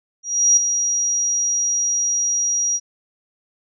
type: tone with ADSR envelope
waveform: sine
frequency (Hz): 5740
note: F8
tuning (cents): +47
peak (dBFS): -9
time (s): 0.23-2.8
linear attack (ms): 340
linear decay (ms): 5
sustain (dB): -8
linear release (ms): 46
effects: none